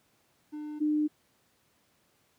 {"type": "tone pair in turn", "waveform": ["triangle", "sine"], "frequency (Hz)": [300.3, 301.8], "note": ["D4", "D4"], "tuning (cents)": [39, 47], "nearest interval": "unison", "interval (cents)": 8, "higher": "second", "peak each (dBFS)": [-34, -24], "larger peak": "second", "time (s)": [[0.52, 0.8], [0.8, 1.08]], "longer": "neither", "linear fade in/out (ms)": 20, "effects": ["pink hiss -69 dBFS RMS until 2.38 s", "high-pass 100 Hz 12 dB/octave"]}